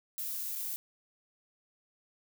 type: noise with dropouts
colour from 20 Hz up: violet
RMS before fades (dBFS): -37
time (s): 0.18-0.76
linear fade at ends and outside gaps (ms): 0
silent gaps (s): 0.554-0.558
effects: none